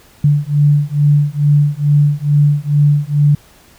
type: beating tone pair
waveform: sine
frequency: 145 / 147.3 Hz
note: D3 / D3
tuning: -22 / +6 cents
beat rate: 2.3 Hz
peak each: -12 dBFS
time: 0.24-3.35 s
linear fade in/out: 5 ms
effects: pink hiss -46 dBFS RMS until 3.78 s